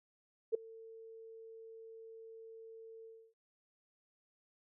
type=tone with ADSR envelope; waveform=sine; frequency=450 Hz; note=A4; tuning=39 cents sharp; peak=-26 dBFS; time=0.52-3.34 s; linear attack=26 ms; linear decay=7 ms; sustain=-24 dB; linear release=290 ms; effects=none